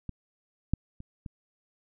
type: clicks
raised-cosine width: 5 ms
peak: -23 / -12 / -30 / -26 dBFS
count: 4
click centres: 0.093 / 0.736 / 1.004 / 1.262 s
effects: none